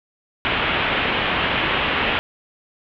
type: low-pass noise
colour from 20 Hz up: white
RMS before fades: -21 dBFS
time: 0.45-2.19 s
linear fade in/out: 0 ms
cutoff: 3200 Hz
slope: 48 dB/octave
effects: none